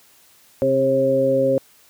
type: harmonic tone with a mistuned harmonic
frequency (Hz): 133.1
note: C3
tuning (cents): +30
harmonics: 1 / 2 / 3 / 4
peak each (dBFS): -28 / -23 / -24 / -16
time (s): 0.62-1.58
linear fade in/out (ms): 0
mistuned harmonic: 4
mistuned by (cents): +20
effects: white hiss -53 dBFS RMS until 1.89 s + high-pass 60 Hz 12 dB/octave